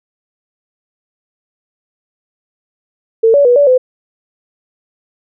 sine tone with pitch steps, 450.7 / 569 / 487.5 / 574 / 509 Hz, A4 / C#5 / B4 / D5 / C5, +42 / +45 / -23 / -40 / -48 cents, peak -5 dBFS, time 3.23-3.78 s, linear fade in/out 10 ms, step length 110 ms, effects none

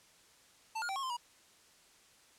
square tone with pitch steps, 888 / 1424 / 777 / 1090 / 1040 / 961 Hz, A5 / F6 / G5 / C#6 / C6 / B5, +16 / +33 / -16 / -29 / -11 / -48 cents, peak -36 dBFS, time 0.75-1.17 s, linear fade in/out 10 ms, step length 70 ms, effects white hiss -63 dBFS RMS until 2.38 s + low-pass 9000 Hz 12 dB/octave

